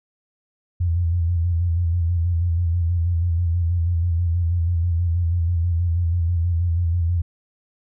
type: tone with vibrato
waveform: sine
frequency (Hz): 85.5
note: F2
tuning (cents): -36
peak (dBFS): -17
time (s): 0.8-7.22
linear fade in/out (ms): 10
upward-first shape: square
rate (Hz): 6.2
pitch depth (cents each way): 48
effects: none